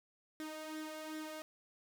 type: tone with flanger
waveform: sawtooth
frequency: 311.1 Hz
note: D#4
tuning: in tune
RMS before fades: -45 dBFS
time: 0.4-1.42 s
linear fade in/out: 0 ms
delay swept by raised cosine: 0.54 to 1.84 ms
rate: 2.6 Hz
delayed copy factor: +0.6
effects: none